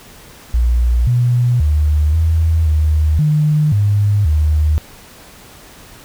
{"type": "tone with pitch steps", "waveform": "sine", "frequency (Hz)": [59.8, 122.1, 75.3, 81.1, 77.1, 151.4, 102.6, 76.6], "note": ["A#1", "B2", "D2", "E2", "D#2", "D#3", "G#2", "D#2"], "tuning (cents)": [45, -19, 44, -28, -15, -47, -21, -27], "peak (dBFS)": -10, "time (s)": [0.54, 4.78], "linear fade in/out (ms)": 0, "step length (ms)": 530, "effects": ["pink hiss -40 dBFS RMS until 6.04 s"]}